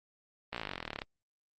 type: slowing click train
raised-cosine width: 0.3 ms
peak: -20 dBFS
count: 23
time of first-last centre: 0.53-1.019 s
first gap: 16 ms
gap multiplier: 1.03
effects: Opus 24 kbps